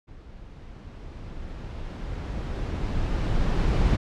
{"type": "noise with level ramp", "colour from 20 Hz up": "brown", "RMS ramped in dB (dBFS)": [-46, -20], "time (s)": [0.07, 3.97], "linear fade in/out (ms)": 20, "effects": ["low-pass 5000 Hz 12 dB/octave"]}